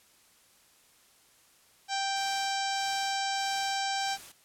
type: harmonic tone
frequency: 784 Hz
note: G5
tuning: in tune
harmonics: 1 / 2 / 3 / 4 / 5 / 6 / 7 / 8 / 9 / 10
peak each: -31 / -37 / -41 / -40 / -40 / -42 / -39 / -44 / -47 / -45 dBFS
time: 1.88-4.18 s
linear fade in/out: 50 ms
type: noise with tremolo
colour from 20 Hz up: white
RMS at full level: -47 dBFS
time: 2.16-4.32 s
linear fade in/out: 5 ms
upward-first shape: sine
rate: 1.6 Hz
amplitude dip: 85%
effects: white hiss -62 dBFS RMS until 4.44 s + low-pass 12000 Hz 12 dB/octave